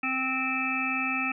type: harmonic tone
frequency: 261.2 Hz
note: C4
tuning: 3 cents flat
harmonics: 1 / 3 / 5 / 7 / 9 / 10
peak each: -33 / -37 / -33 / -38 / -32 / -30 dBFS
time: 0.03-1.32 s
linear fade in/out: 5 ms
effects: none